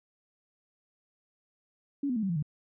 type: tone with pitch steps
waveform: sine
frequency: 281.9 / 248.3 / 218.6 / 192.54 / 169.57 / 149.33 Hz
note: C#4 / B3 / A3 / G3 / E3 / D3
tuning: +29 / +9 / -11 / -31 / +49 / +29 cents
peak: -27 dBFS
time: 2.03-2.426 s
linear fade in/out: 5 ms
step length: 66 ms
effects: none